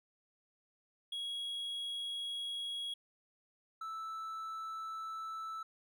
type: tone pair in turn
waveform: triangle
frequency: 3317 / 1316.4 Hz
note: G#7 / E6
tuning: -3 / -3 cents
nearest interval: octave + major third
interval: 1600 cents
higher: first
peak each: -36 / -38 dBFS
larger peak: first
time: 1.12-2.94 / 3.81-5.63 s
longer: neither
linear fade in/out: 5 ms
effects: none